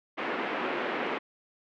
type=band-pass noise; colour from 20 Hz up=pink; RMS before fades=-32 dBFS; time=0.17-1.19 s; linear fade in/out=20 ms; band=260 to 2600 Hz; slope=24 dB/octave; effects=none